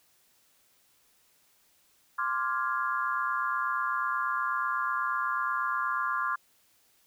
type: chord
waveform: sine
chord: D half-diminished seventh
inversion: third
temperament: equal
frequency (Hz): 1046.5 / 1174.7 / 1396.9 / 1661.2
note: C6 / D6 / F6 / Ab6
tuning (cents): 0 / 0 / 0 / 0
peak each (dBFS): -32 / -32 / -32 / -36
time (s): 2.18-6.36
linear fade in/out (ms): 10
effects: white hiss -66 dBFS RMS until 7.06 s